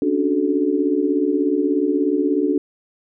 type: chord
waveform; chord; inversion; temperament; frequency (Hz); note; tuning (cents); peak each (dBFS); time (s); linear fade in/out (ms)
sine; D major seventh; third; equal with one note detuned; 277.2 / 293.7 / 370 / 433.4; C#4 / D4 / F#4 / A4; 0 / 0 / 0 / -26; -24 / -19 / -22 / -23; 0.02-2.58; 2
effects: none